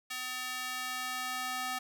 square tone with high-pass filter sweep, 253.7 Hz, B3, 47 cents sharp, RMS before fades -37 dBFS, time 0.1-1.79 s, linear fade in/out 10 ms, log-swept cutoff 1900 to 960 Hz, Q 1, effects none

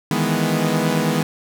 sawtooth chord, E major seventh, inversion third, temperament equal, 155.56 / 164.81 / 207.7 / 246.9 Hz, D#3 / E3 / G#3 / B3, 0 / 0 / 0 / 0 cents, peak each -19 dBFS, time 0.11-1.23 s, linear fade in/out 2 ms, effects none

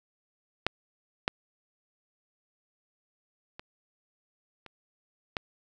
clicks, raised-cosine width 0.3 ms, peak -8 / -9 / -25 / -29 / -14 dBFS, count 5, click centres 0.666 / 1.279 / 3.595 / 4.663 / 5.368 s, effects none

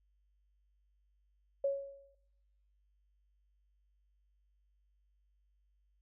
sine tone with exponential decay, 554.4 Hz, C#5, in tune, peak -27 dBFS, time 1.64-2.15 s, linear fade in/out 5 ms, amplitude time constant 110 ms, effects noise-tail reverb RT60 0.9 s tail -22 dB re dry + added 50 Hz sine -70 dBFS peak until 6.01 s

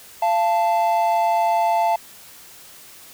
triangle tone pair together, 687.2 / 880 Hz, F5 / A5, -28 / 0 cents, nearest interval major third, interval 428 cents, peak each -17 / -17 dBFS, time 0.22-1.96 s, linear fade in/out 5 ms, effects white hiss -44 dBFS RMS until 3.13 s

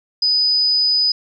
sine tone, 4985 Hz, D#8, 2 cents sharp, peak -13 dBFS, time 0.22-1.12 s, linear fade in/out 5 ms, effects none

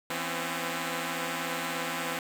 5% pulse tone cluster, 167.7 / 253.3 / 270.1 Hz, E3 / B3 / C#4, +30 / +44 / -45 cents, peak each -24 dBFS, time 0.1-2.19 s, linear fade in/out 2 ms, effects none

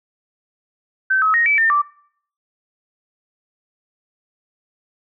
sine tone with pitch steps, 1541 / 1282 / 1868 / 2304 / 1807 / 1169 Hz, G6 / E6 / A#6 / D7 / A6 / D6, -30 / -49 / +3 / -34 / +46 / -8 cents, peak -13 dBFS, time 1.1-1.82 s, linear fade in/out 10 ms, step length 120 ms, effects noise-tail reverb RT60 0.6 s tail -22 dB re dry

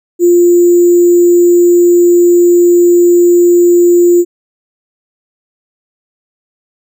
sine tone with sample-and-hold, 349.4 Hz, F4, 1 cent sharp, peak -3 dBFS, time 0.19-4.25 s, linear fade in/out 50 ms, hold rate 7350 Hz, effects none

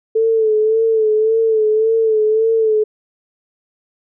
sine tone with vibrato, 440 Hz, A4, in tune, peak -11 dBFS, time 0.15-2.84 s, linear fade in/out 10 ms, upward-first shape sine, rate 1.8 Hz, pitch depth 46 cents each way, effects none

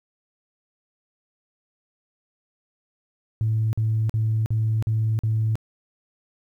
sine tone bursts, 110.2 Hz, A2, 3 cents sharp, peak -18 dBFS, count 6, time 3.41-5.555 s, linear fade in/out 0 ms, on 320 ms, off 45 ms, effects tanh soft clip ceiling -15 dBFS + 10-bit

